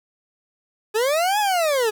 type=linear two-way sweep; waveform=40% pulse; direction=up then down; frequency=412 to 859 to 412 Hz; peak=-17 dBFS; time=0.94-1.91 s; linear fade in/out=20 ms; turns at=1.39 s; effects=8-bit